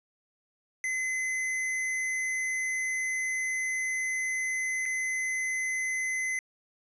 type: tone with dropouts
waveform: square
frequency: 2042 Hz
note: C7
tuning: 43 cents flat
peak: -29 dBFS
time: 0.84-6.39 s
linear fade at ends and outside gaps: 1 ms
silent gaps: 4.856-4.86 s
effects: resampled to 24000 Hz